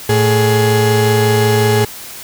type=tone pair together; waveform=35% pulse; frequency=111 / 418.5 Hz; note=A2 / G#4; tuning=+16 / +13 cents; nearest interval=octave + major seventh; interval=2297 cents; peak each=-11 dBFS; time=0.09-1.85 s; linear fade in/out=5 ms; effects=white hiss -31 dBFS RMS until 2.23 s